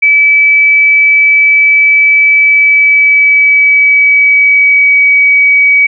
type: tone with pitch glide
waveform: sine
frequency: 2300 to 2270 Hz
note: D7 to C#7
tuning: -37 to +41 cents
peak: -3 dBFS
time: 0.02-5.87 s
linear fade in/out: 10 ms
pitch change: -22 cents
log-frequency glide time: 2.36-4.96 s
effects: none